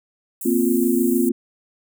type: high-pass noise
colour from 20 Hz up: white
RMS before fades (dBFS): -31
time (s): 0.41-1.29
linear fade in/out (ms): 2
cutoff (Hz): 7500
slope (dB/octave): 48
type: chord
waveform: sine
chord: Bb suspended second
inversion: none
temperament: equal with one note detuned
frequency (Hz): 235 / 261.6 / 349.2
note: Bb3 / C4 / F4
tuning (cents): +14 / 0 / 0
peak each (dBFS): -20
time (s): 0.45-1.32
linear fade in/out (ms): 10
effects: none